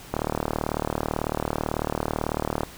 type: click train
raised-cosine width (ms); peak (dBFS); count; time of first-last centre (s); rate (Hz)
1; -10; 96; 0.14-2.633; 38.1
effects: pink hiss -44 dBFS RMS until 2.77 s